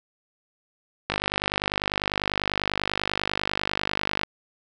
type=click train; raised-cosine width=0.3 ms; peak=-7 dBFS; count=158; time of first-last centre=1.1-4.234 s; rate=50.1 Hz; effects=none